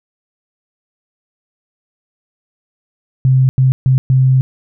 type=tone bursts at uneven times; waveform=sine; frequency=130.81 Hz; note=C3; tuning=in tune; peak=-7 dBFS; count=4; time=3.25-3.49 / 3.58-3.72 / 3.86-3.98 / 4.1-4.41 s; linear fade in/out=0 ms; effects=none